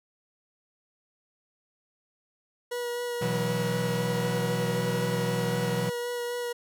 40% pulse tone with vibrato, 482.7 Hz, B4, 40 cents flat, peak -29 dBFS, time 2.71-6.53 s, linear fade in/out 10 ms, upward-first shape sine, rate 3.9 Hz, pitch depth 12 cents each way
45% pulse chord, B suspended fourth, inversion none, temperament equal, 123.47 / 164.81 / 185 Hz, B2 / E3 / F#3, 0 / 0 / 0 cents, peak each -32 dBFS, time 3.21-5.9 s, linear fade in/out 10 ms
effects none

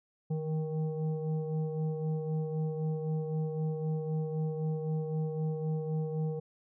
sine tone with frequency modulation, 155.56 Hz, D#3, in tune, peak -30 dBFS, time 0.3-6.4 s, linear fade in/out 10 ms, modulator 315 Hz, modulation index 0.92, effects none

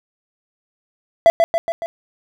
triangle tone with echo, 669 Hz, E5, 25 cents sharp, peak -4 dBFS, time 1.26-1.3 s, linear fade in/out 0 ms, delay 140 ms, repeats 4, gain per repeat -4 dB, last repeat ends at 1.86 s, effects none

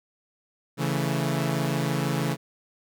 sawtooth chord, A major, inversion first, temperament equal, 138.59 / 164.81 / 220 Hz, C#3 / E3 / A3, 0 / 0 / 0 cents, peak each -23 / -24 / -28 dBFS, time 0.77-2.37 s, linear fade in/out 50 ms, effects none

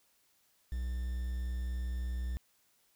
triangle tone with quantisation, 61.74 Hz, B1, in tune, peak -31 dBFS, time 0.72-2.37 s, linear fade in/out 0 ms, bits 9, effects white hiss -71 dBFS RMS until 2.95 s

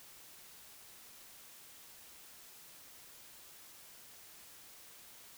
silence, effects white hiss -56 dBFS RMS until 5.37 s

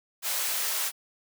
white high-pass noise, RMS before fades -29 dBFS, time 0.22-0.92 s, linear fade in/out 50 ms, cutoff 630 Hz, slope 12 dB/octave, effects none

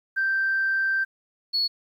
sine tone pair in turn, 1566 / 4381 Hz, G6 / C#8, -2 / -21 cents, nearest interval octave + tritone, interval 1781 cents, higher second, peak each -20 dBFS, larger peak neither, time 0.16-1.05 / 1.53-1.68 s, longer first, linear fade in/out 20 ms, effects tanh soft clip ceiling -16 dBFS + 10-bit

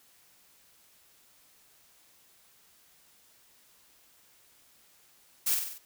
blue noise with echo, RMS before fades -27 dBFS, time 5.46-5.55 s, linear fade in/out 10 ms, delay 47 ms, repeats 5, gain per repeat -4 dB, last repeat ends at 5.785 s, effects white hiss -62 dBFS RMS until 5.85 s

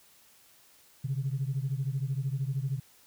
sine beating tone pair, 130.81 / 143.81 Hz, C3 / D3, 0 / -36 cents, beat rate 13 Hz, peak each -30 / -32 dBFS, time 1.04-2.8 s, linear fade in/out 10 ms, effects tanh soft clip ceiling -22 dBFS + white hiss -60 dBFS RMS until 3.06 s

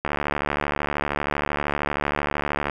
click train, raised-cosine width 0.5 ms, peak -8 dBFS, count 194, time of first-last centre 0.05-2.697 s, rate 72.9 Hz, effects 8-bit

